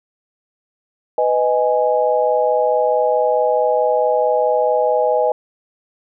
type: chord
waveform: sine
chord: G# minor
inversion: first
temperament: just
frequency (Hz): 498.4 / 623 / 830.6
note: B4 / D#5 / G#5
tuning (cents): +16 / +2 / 0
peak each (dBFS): -17 / -17 / -19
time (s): 1.18-5.32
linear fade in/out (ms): 2
effects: none